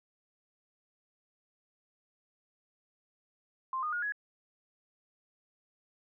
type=tone with pitch steps; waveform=sine; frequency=1050 / 1227.2 / 1434.3 / 1676.4 Hz; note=C6 / D#6 / F6 / G#6; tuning=+6 / -24 / +46 / +16 cents; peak=-31 dBFS; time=3.73-4.122 s; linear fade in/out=2 ms; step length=98 ms; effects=none